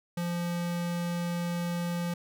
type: tone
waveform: square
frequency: 173.1 Hz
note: F3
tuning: 15 cents flat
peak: -30 dBFS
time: 0.17-2.14 s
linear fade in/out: 5 ms
effects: none